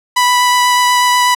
sawtooth tone with vibrato, 987.8 Hz, B5, in tune, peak -5 dBFS, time 0.16-1.35 s, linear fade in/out 10 ms, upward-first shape triangle, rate 8.2 Hz, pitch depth 10 cents each way, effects low-pass 12000 Hz 12 dB/octave

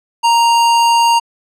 square tone, 932.3 Hz, A#5, in tune, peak -9 dBFS, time 0.23-1.2 s, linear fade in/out 20 ms, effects low-pass 9000 Hz 12 dB/octave

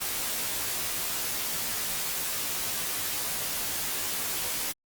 white noise with comb filter, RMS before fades -31 dBFS, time 0-4.73 s, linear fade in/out 20 ms, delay 15 ms, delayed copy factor -0.9, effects Opus 48 kbps

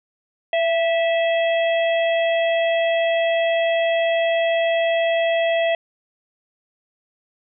harmonic tone with a mistuned harmonic, 654 Hz, E5, 14 cents flat, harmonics 1 / 3 / 4 / 5, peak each -17 / -27 / -29 / -31 dBFS, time 0.53-5.75 s, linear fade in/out 2 ms, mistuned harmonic 1, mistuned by +35 cents, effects none

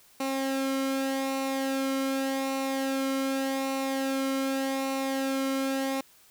sawtooth tone with flanger, 268.9 Hz, C4, 47 cents sharp, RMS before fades -29 dBFS, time 0.2-6.01 s, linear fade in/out 5 ms, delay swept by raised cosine 0.6 to 1.15 ms, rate 0.85 Hz, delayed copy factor -0.5, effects white hiss -58 dBFS RMS until 6.3 s

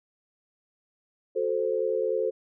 sine chord, F# diminished, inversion none, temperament equal, 370 / 440 / 523.3 Hz, F#4 / A4 / C5, 0 / 0 / 0 cents, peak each -31 / -27 / -28 dBFS, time 1.35-2.31 s, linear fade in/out 20 ms, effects none

